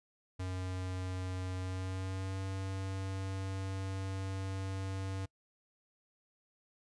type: tone with pitch glide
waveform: square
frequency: 92.5 to 95.98 Hz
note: F#2 to G2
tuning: 0 to -36 cents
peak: -37 dBFS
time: 0.39-5.26 s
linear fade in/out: 10 ms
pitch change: +64 cents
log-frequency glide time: 1.59-2.41 s
effects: noise-tail reverb RT60 0.1 s tail -25 dB re dry + resampled to 22050 Hz